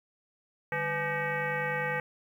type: tone with frequency modulation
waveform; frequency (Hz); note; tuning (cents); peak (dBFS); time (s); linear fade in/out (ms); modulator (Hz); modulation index
sine; 1200; D6; +37; -28; 0.72-2; 2; 350; 2.9
effects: 10-bit